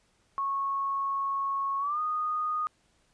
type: tone with pitch glide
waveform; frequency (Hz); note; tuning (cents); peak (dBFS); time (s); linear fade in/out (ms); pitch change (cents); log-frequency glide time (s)
sine; 1100 to 1234.7; C#6 to D#6; -14 to -14; -27; 0.38-2.67; 0; +200; 1.79-2
effects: pink hiss -68 dBFS RMS until 3.13 s + resampled to 22050 Hz